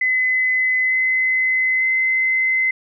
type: tone with pitch steps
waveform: sine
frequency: 2026 / 2040 / 2054 Hz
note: B6 / C7 / C7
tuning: +44 / -44 / -33 cents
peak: -15 dBFS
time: 0.01-2.71 s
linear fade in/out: 5 ms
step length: 900 ms
effects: none